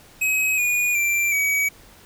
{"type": "tone with pitch steps", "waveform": "square", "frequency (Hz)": [2544, 2449, 2357, 2269], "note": ["D#7", "D#7", "D7", "C#7"], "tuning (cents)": [38, -28, 6, 40], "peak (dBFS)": -19, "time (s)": [0.21, 1.69], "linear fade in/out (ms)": 10, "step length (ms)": 370, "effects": ["pink hiss -49 dBFS RMS until 2.05 s"]}